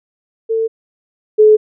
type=tone pair in turn; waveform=sine; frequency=448.6 / 428.4 Hz; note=A4 / A4; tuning=+34 / -46 cents; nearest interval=minor second; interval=80 cents; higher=first; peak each=-13 / -4 dBFS; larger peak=second; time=0.49-0.68 / 1.38-1.57 s; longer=neither; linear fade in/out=20 ms; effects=none

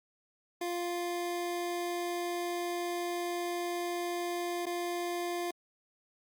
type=tone with dropouts; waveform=25% pulse; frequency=349.2 Hz; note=F4; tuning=in tune; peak=-29 dBFS; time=0.61-5.51 s; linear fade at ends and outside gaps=5 ms; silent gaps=4.657-4.665 s; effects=Opus 48 kbps

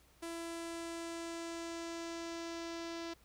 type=tone with low-pass filter sweep; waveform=sawtooth; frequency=334.5 Hz; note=E4; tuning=25 cents sharp; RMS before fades=-43 dBFS; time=0.22-3.14 s; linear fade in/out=10 ms; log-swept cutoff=10000 to 5200 Hz; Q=1.8; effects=added 60 Hz sine -67 dBFS peak until 3.24 s + pink hiss -67 dBFS RMS until 3.24 s

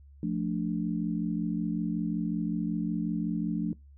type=chord; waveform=sine; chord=D minor; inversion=first; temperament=equal; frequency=174.61 / 220 / 293.7 Hz; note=F3 / A3 / D4; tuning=0 / 0 / 0 cents; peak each=-31 / -32 / -33 dBFS; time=0.23-3.73 s; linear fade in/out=2 ms; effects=noise-tail reverb RT60 0.2 s tail -24 dB re dry + added 70 Hz sine -50 dBFS peak until 3.97 s

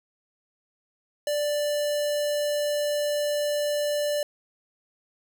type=tone with notch filter; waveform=square; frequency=588 Hz; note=D5; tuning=2 cents sharp; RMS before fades=-26 dBFS; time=1.27-4.23 s; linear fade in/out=2 ms; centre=1400 Hz; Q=1.2; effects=none

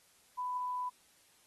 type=tone; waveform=sine; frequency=996 Hz; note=B5; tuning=14 cents sharp; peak=-34 dBFS; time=0.37-0.9 s; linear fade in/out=20 ms; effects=white hiss -66 dBFS RMS until 1.46 s + AAC 32 kbps

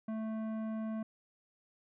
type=tone with tanh clipping; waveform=sine; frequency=220 Hz; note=A3; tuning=in tune; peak=-37 dBFS; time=0.08-1.03 s; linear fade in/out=5 ms; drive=13 dB; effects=none

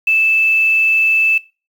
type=tone with quantisation; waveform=sine; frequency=2633 Hz; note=E7; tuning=3 cents flat; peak=-10 dBFS; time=0.07-1.38 s; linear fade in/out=5 ms; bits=6; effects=noise-tail reverb RT60 0.3 s tail -19 dB re dry

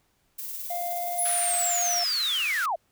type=noise with tremolo; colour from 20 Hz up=violet; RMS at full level=-34 dBFS; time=0.38-2 s; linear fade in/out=10 ms; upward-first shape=sine; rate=19 Hz; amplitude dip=30%
type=tone with pitch glide; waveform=triangle; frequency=698.5 to 703 Hz; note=F5 to F5; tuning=0 to +11 cents; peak=-27 dBFS; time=0.7-2.04 s; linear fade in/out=5 ms; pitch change=+11 cents; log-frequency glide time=0.84-1.53 s
type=linear sweep; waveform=sine; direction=down; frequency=10680 to 587.3 Hz; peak=-24 dBFS; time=1.18-2.76 s; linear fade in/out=10 ms
type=high-pass noise; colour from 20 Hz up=pink; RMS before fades=-36 dBFS; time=1.25-2.66 s; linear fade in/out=5 ms; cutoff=1200 Hz; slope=48 dB/octave
effects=pink hiss -69 dBFS RMS until 2.91 s

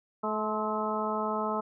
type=harmonic tone with a mistuned harmonic; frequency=215.5 Hz; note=A3; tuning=36 cents flat; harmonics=1 / 2 / 3 / 4 / 5 / 6; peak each=-35 / -35 / -35 / -35 / -35 / -35 dBFS; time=0.23-1.61 s; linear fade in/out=10 ms; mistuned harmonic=5; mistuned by=-41 cents; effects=none

